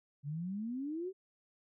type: exponential sweep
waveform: sine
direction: up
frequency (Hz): 138 to 392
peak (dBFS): -36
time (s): 0.23-1.13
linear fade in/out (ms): 50
effects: none